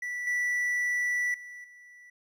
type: tone with level steps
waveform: triangle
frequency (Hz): 1962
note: B6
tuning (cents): -12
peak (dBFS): -30 / -24 / -40 / -48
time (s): 0.02-2.1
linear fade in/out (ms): 5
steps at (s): 0.27 / 1.34 / 1.64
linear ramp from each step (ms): 2
effects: none